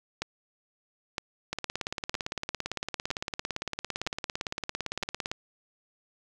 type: two click trains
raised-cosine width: 0.2 ms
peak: -14 / -13 dBFS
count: 68 / 6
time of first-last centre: 1.53-5.315 / 0.22-5.028 s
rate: 17.7 / 1.04 Hz
effects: none